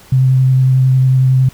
sine tone with vibrato, 130.4 Hz, C3, 5 cents flat, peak -7 dBFS, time 0.12-1.49 s, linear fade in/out 5 ms, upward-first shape sine, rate 11 Hz, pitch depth 13 cents each way, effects pink hiss -42 dBFS RMS until 1.53 s

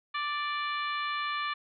harmonic tone, 587.3 Hz, D5, in tune, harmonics 2 / 3 / 4 / 5 / 6 / 7, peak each -32 / -37 / -38 / -42 / -42 / -46 dBFS, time 0.14-1.54 s, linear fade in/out 10 ms, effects none

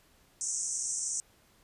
pink band-pass noise, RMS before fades -34 dBFS, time 0.41-1.2 s, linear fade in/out 0 ms, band 5800 to 8800 Hz, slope 96 dB/octave, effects pink hiss -64 dBFS RMS until 1.63 s + resampled to 32000 Hz

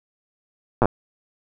slowing click train, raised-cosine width 1 ms, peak -3 dBFS, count 5, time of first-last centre 0.82-0.856 s, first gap 8 ms, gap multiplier 1.08, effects none

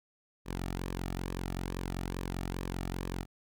sawtooth tone with flanger, 45.14 Hz, F#1, 42 cents flat, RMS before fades -37 dBFS, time 0.45-3.26 s, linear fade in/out 50 ms, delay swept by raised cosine 1.4 to 1.97 ms, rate 2.3 Hz, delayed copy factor -0.55, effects none

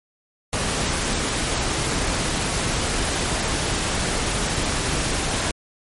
pink noise, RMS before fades -23 dBFS, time 0.53-5.51 s, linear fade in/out 0 ms, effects MP3 48 kbps

